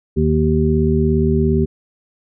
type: harmonic tone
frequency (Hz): 77.3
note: D#2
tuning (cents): -11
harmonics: 1 / 2 / 3 / 5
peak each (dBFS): -18 / -18 / -18 / -18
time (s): 0.16-1.66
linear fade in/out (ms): 20
effects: none